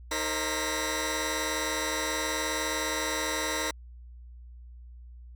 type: tone cluster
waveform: 15% pulse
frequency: 312.6 / 459.3 / 534 / 1889 / 2008 Hz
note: D#4 / A#4 / C5 / A#6 / B6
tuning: +8 / -26 / +35 / +22 / +28 cents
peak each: -29 dBFS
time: 0.11-3.71 s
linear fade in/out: 5 ms
effects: added 60 Hz sine -44 dBFS peak until 5.35 s